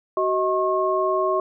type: tone cluster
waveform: sine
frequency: 376.1 / 632 / 1083 Hz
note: F#4 / D#5 / C#6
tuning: +28 / +27 / -41 cents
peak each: -23 dBFS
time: 0.17-1.4 s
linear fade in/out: 2 ms
effects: none